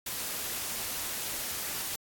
white noise, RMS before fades -35 dBFS, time 0.06-1.96 s, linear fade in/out 5 ms, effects AAC 64 kbps

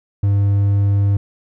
triangle tone, 100.3 Hz, G2, 40 cents sharp, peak -10 dBFS, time 0.23-1.17 s, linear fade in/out 5 ms, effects none

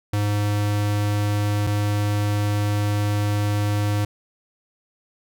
square tone pair in turn, 103.5 / 103.5 Hz, G#2 / G#2, -5 / -5 cents, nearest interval unison, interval 0 cents, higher neither, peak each -20 dBFS, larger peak neither, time 0.13-1.67 / 1.67-4.05 s, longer second, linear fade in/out 5 ms, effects none

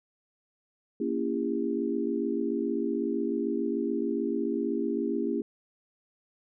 sine chord, A# diminished seventh, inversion none, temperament just, 233.1 / 279.7 / 335.6 / 402.8 Hz, A#3 / C#4 / E4 / G4, 0 / +16 / +31 / +47 cents, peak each -32 dBFS, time 1-5.42 s, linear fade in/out 5 ms, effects none

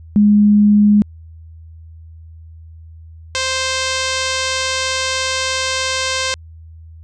sine / 5% pulse tone pair in turn, 207.6 / 523.1 Hz, G#3 / C5, 0 / -1 cents, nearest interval octave + major third, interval 1599 cents, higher second, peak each -7 / -5 dBFS, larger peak second, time 0.16-1.02 / 3.35-6.34 s, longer second, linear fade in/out 0 ms, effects added 81 Hz sine -35 dBFS peak until 7.03 s + resampled to 22050 Hz

